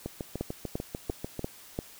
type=two click trains; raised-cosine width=2 ms; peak=-20 / -17 dBFS; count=10 / 5; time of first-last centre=0.06-1.393 / 0.41-1.789 s; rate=6.75 / 2.9 Hz; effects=white hiss -51 dBFS RMS until 1.99 s